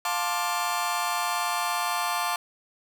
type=chord; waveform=sawtooth; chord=D minor seventh; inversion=first; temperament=just; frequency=704.8 / 881 / 1057.2 / 1174.7 Hz; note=F5 / A5 / C6 / D6; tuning=+16 / +2 / +18 / 0 cents; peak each=-27 dBFS; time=0.05-2.36 s; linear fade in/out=2 ms; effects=none